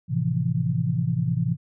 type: chord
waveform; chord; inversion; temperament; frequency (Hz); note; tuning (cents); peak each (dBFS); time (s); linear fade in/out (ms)
sine; F major seventh; first; equal; 110 / 130.81 / 164.81 / 174.61; A2 / C3 / E3 / F3; 0 / 0 / 0 / 0; -28 / -25 / -25 / -31; 0.08-1.57; 50
effects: none